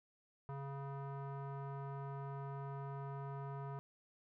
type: tone with low-pass filter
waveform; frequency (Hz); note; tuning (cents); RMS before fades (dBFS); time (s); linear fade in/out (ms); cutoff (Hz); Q
square; 138.59; C#3; 0; -45; 0.49-3.79; 0; 1100; 3
effects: none